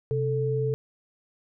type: tone pair together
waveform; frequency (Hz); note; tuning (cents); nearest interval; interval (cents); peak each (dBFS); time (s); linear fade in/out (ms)
sine; 130.81 / 440; C3 / A4; 0 / 0; octave + major sixth; 2100; -26; 0.11-0.74; 0
effects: none